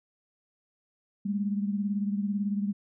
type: beating tone pair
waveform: sine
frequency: 200.8 / 218.8 Hz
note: G3 / A3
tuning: +42 / -9 cents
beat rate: 18 Hz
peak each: -27 / -34 dBFS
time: 1.25-2.73 s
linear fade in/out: 10 ms
effects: none